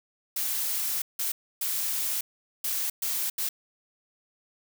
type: noise bursts at uneven times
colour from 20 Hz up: blue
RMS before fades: -29 dBFS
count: 6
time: 0.36-1.02 / 1.19-1.32 / 1.61-2.21 / 2.64-2.9 / 3.02-3.3 / 3.38-3.49 s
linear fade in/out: 5 ms
effects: none